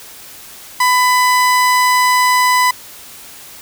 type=tone; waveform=30% pulse; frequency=1000 Hz; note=B5; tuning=21 cents sharp; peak=-7 dBFS; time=0.8-2.71 s; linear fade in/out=5 ms; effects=white hiss -36 dBFS RMS until 3.61 s